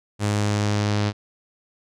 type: tone with low-pass filter sweep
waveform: sawtooth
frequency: 103.83 Hz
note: G#2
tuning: in tune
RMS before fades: -22 dBFS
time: 0.19-1.13 s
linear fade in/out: 50 ms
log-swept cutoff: 8600 to 4800 Hz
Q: 1.6
effects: none